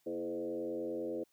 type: tone with frequency modulation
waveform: sine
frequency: 420 Hz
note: G#4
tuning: 19 cents sharp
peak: -35 dBFS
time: 0.06-1.24 s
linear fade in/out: 10 ms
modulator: 89.9 Hz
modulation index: 1.6
effects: white hiss -74 dBFS RMS until 1.32 s